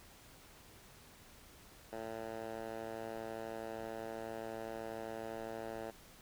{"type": "tone with band-pass filter", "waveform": "10% pulse", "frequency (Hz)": 112.4, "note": "A2", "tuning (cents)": 37, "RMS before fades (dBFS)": -44, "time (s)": [1.92, 5.91], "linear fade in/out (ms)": 10, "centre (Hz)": 710, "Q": 0.99, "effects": ["pink hiss -59 dBFS RMS until 6.21 s"]}